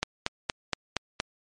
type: click train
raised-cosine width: 0.2 ms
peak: -8 dBFS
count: 6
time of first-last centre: 0.03-1.201 s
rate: 4.27 Hz
effects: MP3 48 kbps